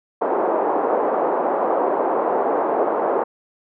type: band-pass noise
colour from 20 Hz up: pink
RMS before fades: -20 dBFS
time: 0.21-3.24 s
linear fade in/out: 10 ms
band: 370 to 980 Hz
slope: 24 dB/octave
effects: none